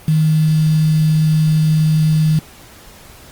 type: tone with quantisation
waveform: sine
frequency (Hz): 156.2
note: D#3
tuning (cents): +7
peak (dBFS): -10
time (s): 0.08-2.39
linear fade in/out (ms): 2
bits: 5
effects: pink hiss -41 dBFS RMS until 3.31 s + Opus 32 kbps